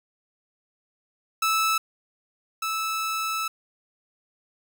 sawtooth tone pair in turn, 1310 / 1310 Hz, E6 / E6, -11 / -11 cents, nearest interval unison, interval 0 cents, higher neither, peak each -17 / -22 dBFS, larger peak first, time 1.42-1.78 / 2.62-3.48 s, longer second, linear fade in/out 5 ms, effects none

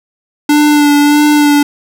square tone with vibrato, 293.7 Hz, D4, in tune, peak -6 dBFS, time 0.49-1.63 s, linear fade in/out 5 ms, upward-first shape sine, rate 1.6 Hz, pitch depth 23 cents each way, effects none

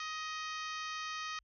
harmonic tone, 627 Hz, D#5, 13 cents sharp, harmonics 2 / 3 / 4 / 5 / 6 / 7 / 8 / 9 / 10, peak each -41 / -45 / -47 / -49 / -51 / -52 / -53 / -54 / -55 dBFS, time 0-1.39 s, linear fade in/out 2 ms, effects added 50 Hz sine -70 dBFS peak until 1.43 s

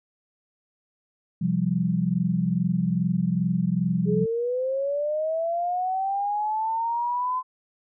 sine chord, C suspended fourth, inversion none, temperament equal with one note detuned, 130.81 / 173.61 / 196 Hz, C3 / F3 / G3, 0 / -10 / 0 cents, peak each -29 / -23 / -26 dBFS, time 1.41-4.26 s, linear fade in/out 10 ms
sine linear sweep, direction up, 410 to 1027 Hz, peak -23 dBFS, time 4.05-7.43 s, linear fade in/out 50 ms
effects none

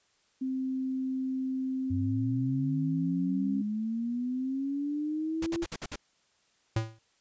sine tone with pitch glide, 261.6 to 270.4 Hz, C4 to C#4, 0 to -43 cents, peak -29 dBFS, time 0.41-3.62 s, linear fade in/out 10 ms, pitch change +57 cents, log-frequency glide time 1.77-3.26 s
sine linear sweep, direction up, 92.5 to 340.7 Hz, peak -29 dBFS, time 1.9-5.65 s, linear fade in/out 10 ms
pink noise bursts, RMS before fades -37 dBFS, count 6, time 5.42-5.959 s, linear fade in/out 5 ms, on 44 ms, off 55 ms
square tone with exponential decay, 111.5 Hz, A2, 23 cents sharp, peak -24 dBFS, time 6.76-6.99 s, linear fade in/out 5 ms, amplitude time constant 50 ms
effects white hiss -69 dBFS RMS until 7.2 s + resampled to 16000 Hz

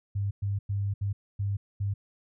sine tone bursts at uneven times, 100 Hz, G2, 35 cents sharp, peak -26 dBFS, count 6, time 0.15-0.31 / 0.42-0.59 / 0.69-0.94 / 1.01-1.13 / 1.39-1.57 / 1.8-1.94 s, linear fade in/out 10 ms, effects none

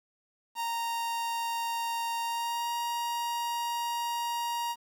45% pulse tone with pitch glide, 929 to 943.6 Hz, A#5 to A#5, -6 to +21 cents, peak -30 dBFS, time 0.55-4.76 s, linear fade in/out 50 ms, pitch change +27 cents, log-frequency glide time 2.22-2.72 s, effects 10-bit

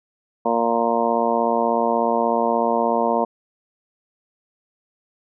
harmonic tone, 116.54 Hz, A#2, in tune, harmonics 2 / 3 / 4 / 5 / 6 / 7 / 8 / 9, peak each -25 / -29 / -24 / -24 / -23 / -34 / -23 / -29 dBFS, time 0.45-3.25 s, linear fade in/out 10 ms, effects none

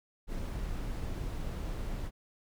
brown noise, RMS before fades -36 dBFS, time 0.27-2.11 s, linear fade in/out 50 ms, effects none

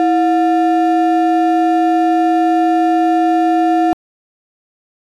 triangle ring-modulated tone, 523.3 Hz, C5, in tune, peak -5 dBFS, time 0-3.93 s, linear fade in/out 0 ms, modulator 196 Hz, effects AAC 48 kbps

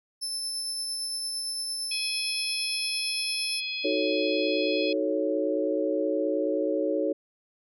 30% pulse tone with tremolo, 5274 Hz, E8, in tune, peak -25 dBFS, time 0.21-3.61 s, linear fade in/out 20 ms, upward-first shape triangle, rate 8.8 Hz, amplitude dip 25%
harmonic tone, 840 Hz, G#5, 19 cents sharp, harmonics 3 / 4 / 5 / 6, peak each -33 / -35 / -37 / -39 dBFS, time 1.91-4.93 s, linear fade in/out 5 ms
sine chord, D# half-diminished seventh, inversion none, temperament equal, 311.1 / 370 / 440 / 554.4 Hz, D#4 / F#4 / A4 / C#5, 0 / 0 / 0 / 0 cents, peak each -29 / -32 / -30 / -28 dBFS, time 3.84-7.13 s, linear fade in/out 10 ms
effects none

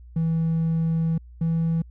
triangle tone pair in turn, 163.3 / 164.44 Hz, E3 / E3, -16 / -4 cents, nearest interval unison, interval 12 cents, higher second, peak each -17 dBFS, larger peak neither, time 0.16-1.18 / 1.41-1.82 s, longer first, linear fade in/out 5 ms, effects tanh soft clip ceiling -15 dBFS + added 60 Hz sine -42 dBFS peak until 1.9 s

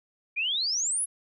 sine exponential sweep, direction up, 2349 to 11130 Hz, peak -25 dBFS, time 0.36-1.06 s, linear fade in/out 20 ms, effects none

